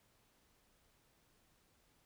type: silence
effects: pink hiss -73 dBFS RMS until 2.05 s

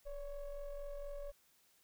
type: ring-modulated tone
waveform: triangle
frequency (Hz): 274.9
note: C#4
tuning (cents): -14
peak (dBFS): -37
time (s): 0.05-1.32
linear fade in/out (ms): 20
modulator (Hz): 297
effects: white hiss -71 dBFS RMS until 1.83 s

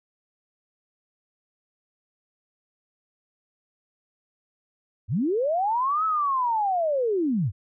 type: linear two-way sweep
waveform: sine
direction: up then down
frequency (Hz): 80.2 to 1312 to 80.2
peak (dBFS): -21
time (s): 5.08-7.52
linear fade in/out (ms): 50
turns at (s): 6.05
effects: none

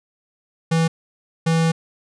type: tone bursts at uneven times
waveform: square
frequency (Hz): 163.6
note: E3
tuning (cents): -13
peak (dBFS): -16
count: 2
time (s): 0.71-0.88 / 1.46-1.72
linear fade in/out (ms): 10
effects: resampled to 22050 Hz

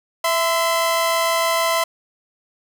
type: tone pair together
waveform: sawtooth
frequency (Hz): 661.2 / 1025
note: E5 / C6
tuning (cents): +5 / -36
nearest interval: minor sixth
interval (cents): 759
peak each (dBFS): -16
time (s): 0.24-1.84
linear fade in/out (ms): 5
effects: none

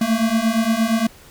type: beating tone pair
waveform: square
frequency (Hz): 220 / 228.6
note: A3 / A#3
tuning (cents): 0 / -34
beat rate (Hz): 8.6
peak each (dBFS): -21 / -19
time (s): 0.01-1.07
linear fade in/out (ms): 5
effects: pink hiss -46 dBFS RMS until 1.3 s

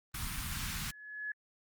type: band-stop noise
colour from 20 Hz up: pink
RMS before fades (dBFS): -38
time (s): 0.14-0.91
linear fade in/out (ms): 5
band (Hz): 220 to 1100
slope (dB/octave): 24
type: tone with exponential growth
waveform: sine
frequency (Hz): 1700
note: G#6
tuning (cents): +40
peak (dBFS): -34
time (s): 0.44-1.32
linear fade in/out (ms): 5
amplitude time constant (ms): 190
effects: Opus 32 kbps

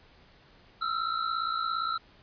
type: tone pair together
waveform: square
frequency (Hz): 1298.6 / 1356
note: E6 / E6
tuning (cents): -26 / +49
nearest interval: minor second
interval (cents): 75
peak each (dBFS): -33 / -31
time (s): 0.81-1.98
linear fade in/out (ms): 10
effects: pink hiss -58 dBFS RMS until 2.22 s + resampled to 11025 Hz

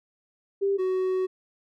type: tone pair in turn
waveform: sine / triangle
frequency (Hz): 395.5 / 373.3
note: G4 / F#4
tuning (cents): +15 / +15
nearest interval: minor second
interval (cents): 100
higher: first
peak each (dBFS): -21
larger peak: neither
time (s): 0.61-0.78 / 0.78-1.27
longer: second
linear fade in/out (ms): 20
effects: none

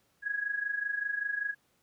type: tone with amplitude modulation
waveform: sine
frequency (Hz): 1661.2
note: G#6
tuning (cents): 0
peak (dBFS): -27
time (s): 0.22-1.55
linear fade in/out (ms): 50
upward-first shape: sine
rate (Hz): 25.2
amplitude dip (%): 75
effects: pink hiss -71 dBFS RMS until 1.82 s + high-pass 80 Hz 12 dB/octave

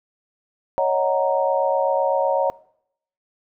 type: chord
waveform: sine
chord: D# minor seventh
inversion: third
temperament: equal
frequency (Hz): 554.4 / 622.3 / 740 / 932.3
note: C#5 / D#5 / F#5 / A#5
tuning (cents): 0 / 0 / 0 / 0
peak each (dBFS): -20 / -24 / -25 / -23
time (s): 0.78-2.5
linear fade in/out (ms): 0
effects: noise-tail reverb RT60 0.7 s tail -22 dB re dry

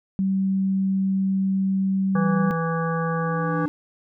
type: tone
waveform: sine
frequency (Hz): 192.3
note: G3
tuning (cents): -33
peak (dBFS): -19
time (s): 0.19-2.51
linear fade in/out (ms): 0
type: harmonic tone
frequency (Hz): 164.81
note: E3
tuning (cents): 0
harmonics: 1 / 3 / 5 / 7 / 9 / 10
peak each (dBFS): -24 / -28 / -33 / -29 / -36 / -35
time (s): 2.15-3.66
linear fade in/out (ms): 5
type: tone with exponential growth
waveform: triangle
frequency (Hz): 296.4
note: D4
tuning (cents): +16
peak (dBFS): -21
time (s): 2.8-3.68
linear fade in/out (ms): 0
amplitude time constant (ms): 190
effects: none

